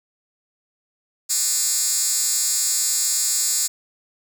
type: tone with high-pass filter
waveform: 10% pulse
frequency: 302.9 Hz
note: D#4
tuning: 46 cents flat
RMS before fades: -21 dBFS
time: 1.29-3.68 s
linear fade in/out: 20 ms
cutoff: 6900 Hz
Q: 2.4
effects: none